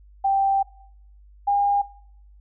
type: tone pair in turn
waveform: sine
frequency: 784 / 807.9 Hz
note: G5 / G#5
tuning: 0 / -48 cents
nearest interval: minor second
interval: 52 cents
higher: second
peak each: -17 dBFS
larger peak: neither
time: 0.24-0.63 / 1.47-1.82 s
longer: first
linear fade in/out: 10 ms
effects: noise-tail reverb RT60 0.7 s tail -21 dB re dry + added 50 Hz sine -47 dBFS peak until 2.4 s